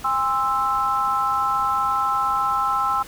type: chord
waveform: sine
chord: Ab augmented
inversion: none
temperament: equal with one note detuned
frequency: 809.8 / 1046.5 / 1318.5 Hz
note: Ab5 / C6 / E6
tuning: -44 / 0 / 0 cents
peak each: -25 / -24 / -21 dBFS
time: 0.04-3.03 s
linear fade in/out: 10 ms
effects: pink hiss -41 dBFS RMS until 3.07 s